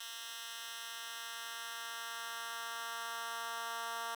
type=tone with high-pass filter sweep; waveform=10% pulse; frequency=230.8 Hz; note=A#3; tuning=17 cents flat; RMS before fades=-43 dBFS; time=0-4.15 s; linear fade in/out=5 ms; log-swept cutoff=2600 to 970 Hz; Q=1.1; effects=none